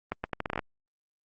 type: accelerating click train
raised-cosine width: 0.5 ms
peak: -15 dBFS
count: 10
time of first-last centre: 0.12-0.592 s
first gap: 120 ms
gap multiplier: 0.77
effects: Opus 24 kbps